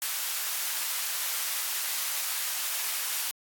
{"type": "high-pass noise", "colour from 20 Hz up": "white", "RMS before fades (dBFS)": -31, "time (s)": [0.02, 3.31], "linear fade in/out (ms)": 0, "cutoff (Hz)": 980, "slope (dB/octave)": 12, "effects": ["AAC 64 kbps"]}